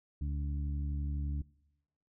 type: harmonic tone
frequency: 71.9 Hz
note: D2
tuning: 36 cents flat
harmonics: 1 / 2 / 3 / 4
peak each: -33 / -40 / -49 / -48 dBFS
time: 0.21-1.42 s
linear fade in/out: 5 ms
effects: noise-tail reverb RT60 1.0 s tail -24 dB re dry